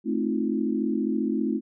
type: chord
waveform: sine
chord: F dominant seventh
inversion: first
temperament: just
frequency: 218.3 / 261.9 / 314.3 / 349.2 Hz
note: A3 / C4 / Eb4 / F4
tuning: -13 / +2 / +18 / 0 cents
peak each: -27 / -28 / -29 / -31 dBFS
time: 0.04-1.61 s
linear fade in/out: 50 ms
effects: none